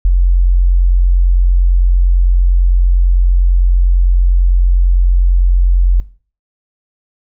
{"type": "tone", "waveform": "sine", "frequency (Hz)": 44.45, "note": "F1", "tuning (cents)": 31, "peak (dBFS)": -6, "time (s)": [0.05, 6], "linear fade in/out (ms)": 0, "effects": ["noise-tail reverb RT60 0.4 s tail -18 dB re dry"]}